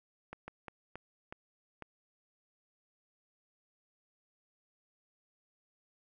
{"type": "slowing click train", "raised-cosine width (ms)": 0.5, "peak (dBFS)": -28, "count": 6, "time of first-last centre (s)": [0.33, 1.823], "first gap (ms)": 150, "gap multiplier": 1.35, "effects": []}